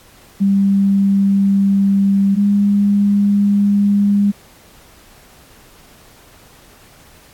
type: tone pair in turn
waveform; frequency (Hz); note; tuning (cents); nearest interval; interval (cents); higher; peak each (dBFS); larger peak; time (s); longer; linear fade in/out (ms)
sine; 197.3 / 202.5; G3 / G#3; +11 / -43; unison; 46; second; -10; neither; 0.4-2.36 / 2.36-4.32; neither; 20
effects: pink hiss -46 dBFS RMS until 7.33 s + AAC 64 kbps